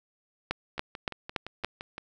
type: two click trains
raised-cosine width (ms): 0.3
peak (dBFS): -22 / -12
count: 8 / 5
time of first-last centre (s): 0.78-1.981 / 0.51-1.646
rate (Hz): 5.83 / 3.52
effects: none